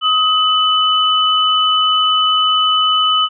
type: tone pair together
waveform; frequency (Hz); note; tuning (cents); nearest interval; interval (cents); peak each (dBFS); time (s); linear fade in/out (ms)
sine; 1262 / 2997; D#6 / F#7; +24 / +22; octave + minor third; 1498; -14 / -13; 0.01-3.29; 50
effects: none